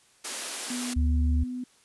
white high-pass noise, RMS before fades -33 dBFS, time 0.24-0.94 s, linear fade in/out 10 ms, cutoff 220 Hz, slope 96 dB/octave
sine tone with pitch glide, 246.9 to 250.3 Hz, B3 to B3, 0 to +23 cents, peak -31 dBFS, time 0.7-1.64 s, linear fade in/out 5 ms, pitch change +23 cents, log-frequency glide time 1.25-1.49 s
sine tone, 73.42 Hz, D2, in tune, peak -21 dBFS, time 0.96-1.44 s, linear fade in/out 10 ms
effects white hiss -61 dBFS RMS until 1.84 s + resampled to 24000 Hz

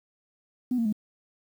sine tone with pitch steps, 249.6 / 230.2 / 212.3 Hz, B3 / A#3 / G#3, +19 / -22 / +38 cents, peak -22 dBFS, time 0.71-0.926 s, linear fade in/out 5 ms, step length 72 ms, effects tanh soft clip ceiling -18 dBFS + 9-bit

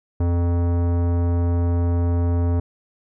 sine tone with tanh clipping, 86.4 Hz, F2, 18 cents flat, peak -19 dBFS, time 0.2-2.6 s, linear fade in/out 5 ms, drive 18 dB, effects none

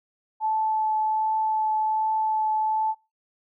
sine tone with vibrato, 870 Hz, A5, 20 cents flat, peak -21 dBFS, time 0.4-2.95 s, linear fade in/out 50 ms, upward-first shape triangle, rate 1.3 Hz, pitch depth 10 cents each way, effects noise-tail reverb RT60 0.3 s tail -25 dB re dry

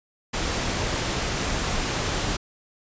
pink noise, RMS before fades -26 dBFS, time 0.33-2.37 s, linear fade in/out 10 ms, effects resampled to 16000 Hz

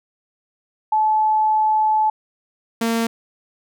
sine / sawtooth tone pair in turn, 864 / 228.8 Hz, A5 / A#3, -32 / -32 cents, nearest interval octave + major seventh, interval 2300 cents, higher first, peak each -14 dBFS, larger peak neither, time 0.92-2.1 / 2.81-3.07 s, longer first, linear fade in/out 5 ms, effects none

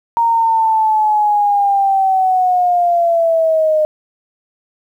sine linear sweep, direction down, 932.3 to 612 Hz, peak -10 dBFS, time 0.17-3.85 s, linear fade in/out 0 ms, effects 8-bit

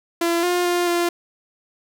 sawtooth tone with pitch steps, 339.5 / 354.8 / 351.6 / 346.2 Hz, F4 / F4 / F4 / F4, -49 / +27 / +12 / -15 cents, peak -14 dBFS, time 0.21-1.09 s, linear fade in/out 5 ms, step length 220 ms, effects none

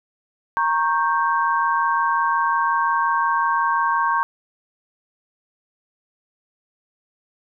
sine chord, G diminished, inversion first, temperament equal with one note detuned, 932.3 / 1097.9 / 1568 Hz, Bb5 / Db6 / G6, 0 / -17 / 0 cents, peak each -21 / -20 / -24 dBFS, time 0.57-4.23 s, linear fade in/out 0 ms, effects none

